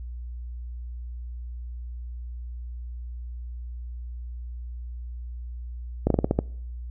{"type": "slowing click train", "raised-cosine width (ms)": 2, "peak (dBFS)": -7, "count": 7, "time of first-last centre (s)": [6.07, 6.39], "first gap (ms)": 33, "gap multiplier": 1.19, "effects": ["noise-tail reverb RT60 0.7 s tail -25 dB re dry", "added 60 Hz sine -33 dBFS peak until 6.9 s"]}